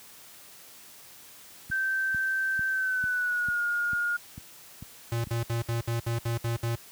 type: click train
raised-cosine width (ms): 5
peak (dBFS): -27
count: 9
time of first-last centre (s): 1.7-5.271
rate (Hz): 2.24
type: tone with pitch glide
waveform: sine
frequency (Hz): 1554 to 1425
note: G6 to F6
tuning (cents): -16 to +34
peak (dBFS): -25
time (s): 1.71-4.17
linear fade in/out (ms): 10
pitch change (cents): -150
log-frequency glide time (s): 2.68-3.62
type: tone bursts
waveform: square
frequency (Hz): 116.54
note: A#2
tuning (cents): 0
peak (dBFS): -27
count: 9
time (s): 5.12-6.752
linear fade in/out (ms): 0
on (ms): 120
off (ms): 69
effects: white hiss -50 dBFS RMS until 6.91 s + high-pass 60 Hz 12 dB/octave